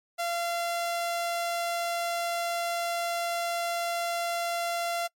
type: tone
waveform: sawtooth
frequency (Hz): 686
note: F5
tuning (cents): -31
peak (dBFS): -24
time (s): 0.18-5.08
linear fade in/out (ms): 20
effects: noise-tail reverb RT60 0.1 s tail -26 dB re dry + MP3 64 kbps